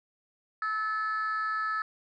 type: tone pair together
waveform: sine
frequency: 1301.3 / 1737 Hz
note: E6 / A6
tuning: -23 / -23 cents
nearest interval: perfect fourth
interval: 500 cents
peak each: -28 / -31 dBFS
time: 0.62-1.82 s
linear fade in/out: 2 ms
effects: tanh soft clip ceiling -24 dBFS